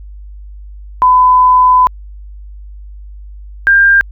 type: tone pair in turn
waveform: sine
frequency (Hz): 1006 / 1596.9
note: B5 / G6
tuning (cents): +32 / +32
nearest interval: minor sixth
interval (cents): 800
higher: second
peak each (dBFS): -4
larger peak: neither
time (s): 1.02-1.87 / 3.67-4.01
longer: first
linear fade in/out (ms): 0
effects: added 50 Hz sine -28 dBFS peak until 4.11 s